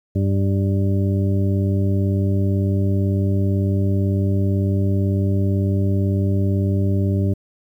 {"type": "harmonic tone", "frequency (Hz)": 98, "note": "G2", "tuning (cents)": 0, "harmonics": [1, 2, 3, 4, 6], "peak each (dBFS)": [-17, -23, -27, -29, -33], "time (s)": [0.15, 7.34], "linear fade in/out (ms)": 10, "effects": ["9-bit"]}